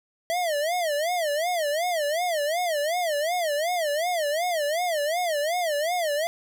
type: tone with vibrato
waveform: square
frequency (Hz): 646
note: E5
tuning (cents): -35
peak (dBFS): -24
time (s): 0.3-6.27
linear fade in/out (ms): 0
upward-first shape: sine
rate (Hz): 2.7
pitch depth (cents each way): 200
effects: none